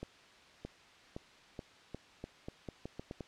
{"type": "accelerating click train", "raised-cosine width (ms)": 2, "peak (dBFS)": -28, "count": 12, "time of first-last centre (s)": [0.03, 3.207], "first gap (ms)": 620, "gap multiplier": 0.83, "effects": ["white hiss -59 dBFS RMS until 3.27 s", "low-pass 4000 Hz 12 dB/octave"]}